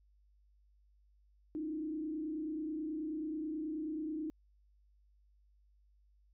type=tone with frequency modulation; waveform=sine; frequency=310.6 Hz; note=D#4; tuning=3 cents flat; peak=-36 dBFS; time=1.55-4.3 s; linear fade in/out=0 ms; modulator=29.3 Hz; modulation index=0.66; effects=added 50 Hz sine -65 dBFS peak until 6.33 s